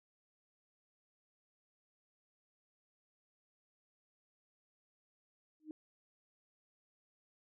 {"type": "tone with exponential growth", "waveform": "sine", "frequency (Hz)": 308.8, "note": "D#4", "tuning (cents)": -13, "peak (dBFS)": -39, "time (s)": [5.6, 5.71], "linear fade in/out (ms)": 1, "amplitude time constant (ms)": 23, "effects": []}